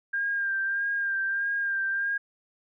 sine tone with vibrato, 1600 Hz, G6, 35 cents sharp, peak -25 dBFS, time 0.13-2.18 s, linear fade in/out 10 ms, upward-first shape sine, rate 1.6 Hz, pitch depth 29 cents each way, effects none

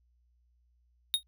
square tone with exponential decay, 3729 Hz, A#7, in tune, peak -21 dBFS, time 1.14-1.23 s, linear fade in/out 0 ms, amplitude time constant 18 ms, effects added 60 Hz sine -66 dBFS peak until 1.27 s

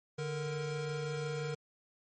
square tone pair together, 147.4 / 468 Hz, D3 / A#4, +7 / +7 cents, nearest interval octave + minor sixth, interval 2000 cents, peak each -38 / -39 dBFS, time 0.18-1.55 s, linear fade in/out 10 ms, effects MP3 32 kbps

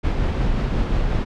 brown noise with tremolo, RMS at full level -19 dBFS, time 0.03-1.25 s, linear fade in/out 20 ms, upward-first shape sine, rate 5.6 Hz, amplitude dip 25%, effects low-pass 4000 Hz 12 dB/octave

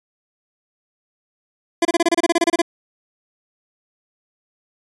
25% pulse tone bursts, 339.3 Hz, F4, 50 cents flat, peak -9 dBFS, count 14, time 1.82-2.618 s, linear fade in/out 5 ms, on 31 ms, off 28 ms, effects resampled to 24000 Hz

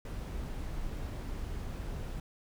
brown noise, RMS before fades -38 dBFS, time 0.05-2.2 s, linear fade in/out 2 ms, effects none

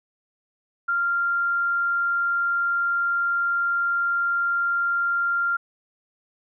sine tone, 1390 Hz, F6, 9 cents flat, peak -20 dBFS, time 0.88-5.57 s, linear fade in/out 10 ms, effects none

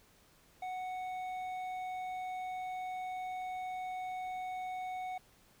sine tone with hard clipping, 740 Hz, F#5, in tune, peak -39 dBFS, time 0.62-5.18 s, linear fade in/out 5 ms, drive 7 dB, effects pink hiss -65 dBFS RMS until 5.6 s

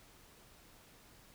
silence, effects pink hiss -61 dBFS RMS until 1.34 s

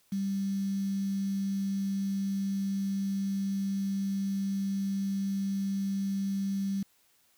sine tone with quantisation, 196 Hz, G3, in tune, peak -28 dBFS, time 0.12-6.83 s, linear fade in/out 5 ms, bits 8, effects white hiss -67 dBFS RMS until 7.37 s

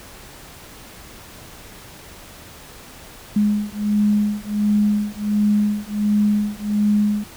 sine beating tone pair, 207.7 / 209.1 Hz, G#3 / G#3, 0 / +12 cents, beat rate 1.4 Hz, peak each -19 dBFS, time 3.36-7.24 s, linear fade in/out 5 ms, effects pink hiss -41 dBFS RMS until 7.36 s

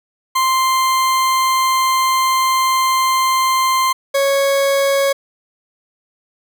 40% pulse tone pair in turn, 1046.5 / 552.8 Hz, C6 / C#5, 0 / -5 cents, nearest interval major seventh, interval 1105 cents, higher first, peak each -12 dBFS, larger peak neither, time 0.35-3.93 / 4.14-5.13 s, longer first, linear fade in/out 10 ms, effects none

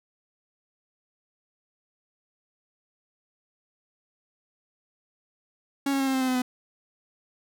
45% pulse tone with pitch steps, 277.2 / 273.4 / 269.6 / 265.9 / 262.2 / 258.6 / 255.1 / 251.6 Hz, C#4 / C#4 / C#4 / C4 / C4 / C4 / C4 / B3, 0 / -24 / -48 / +28 / +4 / -20 / -44 / +32 cents, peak -23 dBFS, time 5.86-6.42 s, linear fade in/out 5 ms, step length 70 ms, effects none

